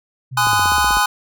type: linear sweep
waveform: sine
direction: down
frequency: 132.3 to 46.25 Hz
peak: -26 dBFS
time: 0.31-1 s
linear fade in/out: 20 ms
type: chord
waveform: square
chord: Ab dominant seventh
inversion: none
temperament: equal with one note detuned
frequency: 830.6 / 1021.4 / 1244.5 / 1480 Hz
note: Ab5 / C6 / Eb6 / Gb6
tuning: 0 / -42 / 0 / 0 cents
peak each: -20 / -20 / -21 / -20 dBFS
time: 0.37-1.06 s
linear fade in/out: 5 ms
type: click train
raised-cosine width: 2 ms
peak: -17 dBFS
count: 9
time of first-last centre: 0.47-0.97 s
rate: 16 Hz
effects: none